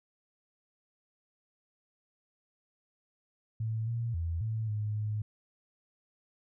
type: tone with pitch steps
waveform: sine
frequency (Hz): 111.3 / 116.6 / 83.4 / 110.8 / 105.9 / 106.5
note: A2 / A#2 / E2 / A2 / G#2 / G#2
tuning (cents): +20 / +1 / +21 / +13 / +34 / +44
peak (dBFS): -30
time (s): 3.6-5.22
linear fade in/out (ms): 5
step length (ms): 270
effects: none